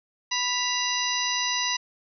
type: harmonic tone with a mistuned harmonic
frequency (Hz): 987.8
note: B5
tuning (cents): 0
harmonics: 1 / 2 / 3 / 4 / 5 / 6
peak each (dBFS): -31 / -31 / -31 / -31 / -31 / -31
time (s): 0.31-1.77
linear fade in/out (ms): 10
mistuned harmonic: 3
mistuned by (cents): -100
effects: none